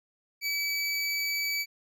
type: tone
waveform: 25% pulse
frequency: 2292 Hz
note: D7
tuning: 43 cents flat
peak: -24 dBFS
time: 0.41-1.66 s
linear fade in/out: 50 ms
effects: none